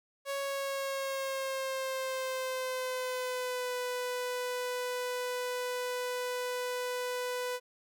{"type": "tone with pitch glide", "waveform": "sawtooth", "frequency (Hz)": [554.4, 496.8], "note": ["C#5", "B4"], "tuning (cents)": [0, 10], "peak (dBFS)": -29, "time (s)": [0.25, 7.6], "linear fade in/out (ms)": 50, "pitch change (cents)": -190, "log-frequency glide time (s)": [0.4, 3.75], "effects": []}